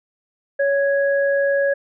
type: tone pair together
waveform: sine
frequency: 559 / 1661.2 Hz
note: C#5 / G#6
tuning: +14 / 0 cents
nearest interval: octave + perfect fifth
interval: 1886 cents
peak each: -16 / -23 dBFS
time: 0.59-1.74 s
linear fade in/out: 10 ms
effects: none